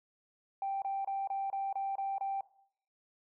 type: tone bursts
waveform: sine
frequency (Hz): 784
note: G5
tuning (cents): 0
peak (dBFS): -31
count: 8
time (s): 0.62-2.409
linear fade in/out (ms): 2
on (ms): 200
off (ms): 27
effects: noise-tail reverb RT60 0.6 s tail -18 dB re dry + tanh soft clip ceiling -28 dBFS